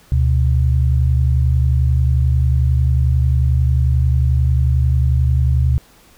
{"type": "tone pair together", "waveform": "sine", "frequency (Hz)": [73.42, 124.62], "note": ["D2", "B2"], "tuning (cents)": [0, 16], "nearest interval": "major sixth", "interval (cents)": 916, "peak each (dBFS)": [-13, -16], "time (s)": [0.12, 5.78], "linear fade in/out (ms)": 0, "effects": ["pink hiss -49 dBFS RMS until 6.17 s"]}